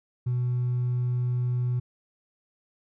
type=tone with hard clipping; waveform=triangle; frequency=123.47 Hz; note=B2; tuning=in tune; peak=-23 dBFS; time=0.26-1.8 s; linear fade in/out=10 ms; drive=2 dB; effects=none